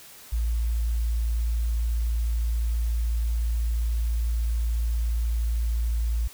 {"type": "tone", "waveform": "sine", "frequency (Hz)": 57, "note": "A#1", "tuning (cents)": -38, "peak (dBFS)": -22, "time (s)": [0.32, 6.28], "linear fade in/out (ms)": 10, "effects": ["white hiss -47 dBFS RMS until 6.33 s"]}